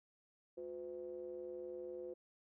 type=ring-modulated tone; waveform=triangle; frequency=74 Hz; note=D2; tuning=14 cents sharp; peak=-39 dBFS; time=0.57-2.14 s; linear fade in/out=10 ms; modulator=434 Hz; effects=none